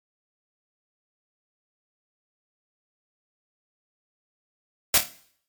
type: noise with echo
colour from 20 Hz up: white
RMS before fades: -17 dBFS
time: 4.94-4.98 s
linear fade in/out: 2 ms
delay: 27 ms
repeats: 4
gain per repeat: -8 dB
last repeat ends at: 5.088 s
effects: noise-tail reverb RT60 0.6 s tail -17 dB re dry + MP3 96 kbps

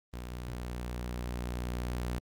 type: tone with level ramp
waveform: sawtooth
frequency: 60.7 Hz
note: B1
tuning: 29 cents flat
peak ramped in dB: -34 to -28 dBFS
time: 0.13-2.19 s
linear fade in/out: 10 ms
effects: Opus 24 kbps

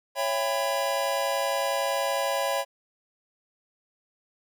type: chord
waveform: square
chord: C# half-diminished seventh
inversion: none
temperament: just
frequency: 554.4 / 665.2 / 798.3 / 997.9 Hz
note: C#5 / E5 / G5 / B5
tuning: 0 / +16 / +31 / +18 cents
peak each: -29 / -32 / -33 / -32 dBFS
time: 0.15-2.65 s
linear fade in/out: 50 ms
effects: none

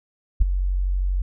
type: tone with ADSR envelope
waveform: sine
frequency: 46.25 Hz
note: F#1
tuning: in tune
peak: -8 dBFS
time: 0.4-1.22 s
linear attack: 17 ms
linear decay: 12 ms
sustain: -11 dB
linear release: 5 ms
effects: none

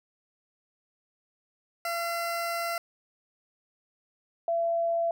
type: tone pair in turn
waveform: 20% pulse / sine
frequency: 681 / 674 Hz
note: F5 / E5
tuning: -44 / +38 cents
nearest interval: unison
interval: 18 cents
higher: first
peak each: -24 dBFS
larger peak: neither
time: 1.85-2.78 / 4.48-5.11 s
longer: first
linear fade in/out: 2 ms
effects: none

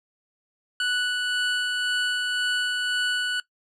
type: tone with tremolo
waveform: 25% pulse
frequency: 1480 Hz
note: F#6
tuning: in tune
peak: -18 dBFS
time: 0.8-3.4 s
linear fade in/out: 2 ms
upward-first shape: sine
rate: 1.9 Hz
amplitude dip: 25%
effects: noise-tail reverb RT60 0.1 s tail -19 dB re dry + low-pass 7000 Hz 12 dB/octave

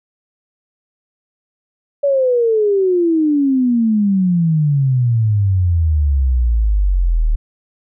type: exponential sweep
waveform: sine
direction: down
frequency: 574 to 37.15 Hz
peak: -11 dBFS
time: 2.03-7.36 s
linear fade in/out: 10 ms
effects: none

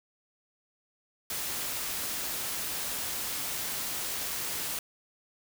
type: noise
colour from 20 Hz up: white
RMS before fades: -34 dBFS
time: 1.3-4.79 s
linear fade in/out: 2 ms
effects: none

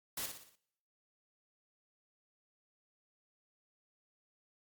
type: noise with echo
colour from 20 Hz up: white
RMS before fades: -39 dBFS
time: 0.17-0.26 s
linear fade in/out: 5 ms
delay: 59 ms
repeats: 5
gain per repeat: -6 dB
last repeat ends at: 0.555 s
effects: noise-tail reverb RT60 0.8 s tail -24 dB re dry + Opus 48 kbps

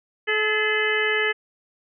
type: harmonic tone with a mistuned harmonic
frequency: 430 Hz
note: A4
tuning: 40 cents flat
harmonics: 1 / 2 / 3 / 4 / 5 / 6 / 7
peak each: -25 / -35 / -32 / -24 / -25 / -31 / -30 dBFS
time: 0.27-1.33 s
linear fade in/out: 20 ms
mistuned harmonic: 5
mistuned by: -76 cents
effects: none

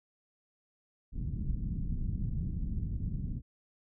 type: low-pass noise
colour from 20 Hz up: pink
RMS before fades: -34 dBFS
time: 1.12-3.42 s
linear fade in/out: 50 ms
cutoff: 200 Hz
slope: 24 dB/octave
effects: none

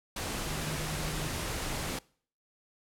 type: tone in noise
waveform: sine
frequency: 153.7 Hz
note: D#3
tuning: 21 cents flat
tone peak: -37 dBFS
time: 0.46-1.28 s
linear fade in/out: 5 ms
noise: pink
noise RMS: -35 dBFS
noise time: 0.16-1.99 s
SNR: -5 dB
effects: noise-tail reverb RT60 0.5 s tail -23 dB re dry + low-pass 12000 Hz 12 dB/octave

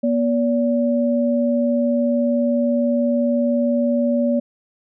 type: tone pair together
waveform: sine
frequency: 240.4 / 573.6 Hz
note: B3 / D5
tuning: -46 / -41 cents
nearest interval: octave + minor third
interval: 1505 cents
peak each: -17 / -20 dBFS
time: 0.03-4.4 s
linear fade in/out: 10 ms
effects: none

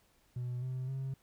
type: tone with pitch steps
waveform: triangle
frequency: 123.47 / 128.56 / 133.87 Hz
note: B2 / C3 / C3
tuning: 0 / -30 / +40 cents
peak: -32 dBFS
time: 0.36-1.14 s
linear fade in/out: 5 ms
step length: 260 ms
effects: tanh soft clip ceiling -30 dBFS + pink hiss -70 dBFS RMS until 1.22 s

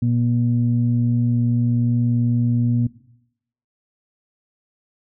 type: tone pair together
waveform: sine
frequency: 119.23 / 239.7 Hz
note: A#2 / A#3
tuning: +39 / +48 cents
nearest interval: octave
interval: 1209 cents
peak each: -17 / -20 dBFS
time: 0.02-2.87 s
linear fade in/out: 5 ms
effects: noise-tail reverb RT60 0.8 s tail -18 dB re dry + tanh soft clip ceiling -8 dBFS

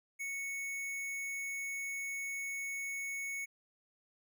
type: tone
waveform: square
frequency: 2214 Hz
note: C#7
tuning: 3 cents flat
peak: -38 dBFS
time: 0.19-3.46 s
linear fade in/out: 20 ms
effects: none

